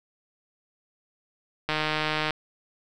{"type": "click train", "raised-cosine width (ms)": 0.3, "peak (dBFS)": -10, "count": 96, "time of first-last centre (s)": [1.69, 2.307], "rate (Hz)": 154, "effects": []}